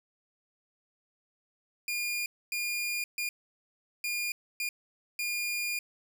sawtooth tone bursts at uneven times, 2420 Hz, D#7, 49 cents flat, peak -27 dBFS, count 6, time 1.88-2.26 / 2.52-3.04 / 3.18-3.29 / 4.04-4.32 / 4.6-4.69 / 5.19-5.79 s, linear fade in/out 2 ms, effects none

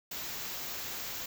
white band-stop noise, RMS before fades -39 dBFS, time 0.11-1.26 s, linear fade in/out 5 ms, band 7700 to 12000 Hz, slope 96 dB/octave, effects none

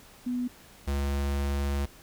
sine / square tone pair in turn, 246.9 / 70.17 Hz, B3 / C#2, 0 / +22 cents, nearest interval octave + minor seventh, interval 2178 cents, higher first, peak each -27 dBFS, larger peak neither, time 0.26-0.48 / 0.87-1.86 s, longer second, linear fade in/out 10 ms, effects pink hiss -53 dBFS RMS until 2.02 s

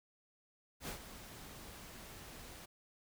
pink noise with ADSR envelope, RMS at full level -42 dBFS, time 0.8-2.66 s, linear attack 81 ms, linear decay 100 ms, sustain -10 dB, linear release 13 ms, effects none

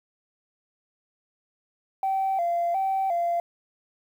sine tone with vibrato, 729 Hz, F#5, 26 cents flat, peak -21 dBFS, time 2.03-3.4 s, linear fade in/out 2 ms, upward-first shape square, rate 1.4 Hz, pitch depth 99 cents each way, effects tanh soft clip ceiling -19 dBFS + 9-bit

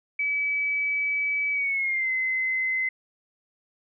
sine tone with pitch glide, 2290 to 2052 Hz, D7 to C7, -44 to -34 cents, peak -23 dBFS, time 0.19-2.89 s, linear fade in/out 5 ms, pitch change -190 cents, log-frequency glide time 1.52-2.11 s, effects none

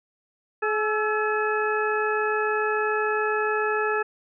harmonic tone with a mistuned harmonic, 426.5 Hz, G#4, 46 cents sharp, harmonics 1 / 2 / 3 / 4 / 6, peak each -25 / -30 / -28 / -28 / -35 dBFS, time 0.62-4.03 s, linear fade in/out 10 ms, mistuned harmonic 3, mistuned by +58 cents, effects none

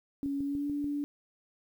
sine tone with pitch glide, 279.6 to 289 Hz, C#4 to D4, +15 to -28 cents, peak -30 dBFS, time 0.23-1.04 s, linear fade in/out 0 ms, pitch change +57 cents, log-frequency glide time 0.41-0.68 s
click train, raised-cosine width 3 ms, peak -32 dBFS, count 5, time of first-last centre 0.26-0.843 s, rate 6.86 Hz
effects 10-bit

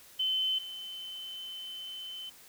sine tone pair in turn, 3058 / 3058 Hz, G7 / G7, -44 / -44 cents, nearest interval unison, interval 0 cents, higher neither, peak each -27 / -39 dBFS, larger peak first, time 0.19-0.59 / 0.59-2.3 s, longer second, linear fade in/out 10 ms, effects white hiss -55 dBFS RMS until 2.48 s

